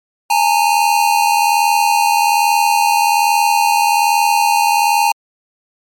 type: tone pair together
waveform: square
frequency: 832 / 913.2 Hz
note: G#5 / A#5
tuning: +3 / -36 cents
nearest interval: major second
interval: 161 cents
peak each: -14 dBFS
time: 0.3-5.12 s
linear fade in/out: 5 ms
effects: MP3 64 kbps